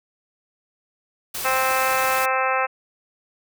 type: noise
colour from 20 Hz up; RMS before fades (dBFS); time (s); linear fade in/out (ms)
white; -29; 1.34-2.26; 10
type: harmonic tone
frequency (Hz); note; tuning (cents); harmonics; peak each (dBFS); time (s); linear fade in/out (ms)
261.6; C4; 0; 2 / 3 / 4 / 5 / 6 / 7 / 8 / 9 / 10; -26 / -25 / -26 / -25 / -29 / -31 / -32 / -34 / -29; 1.44-2.67; 20
effects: none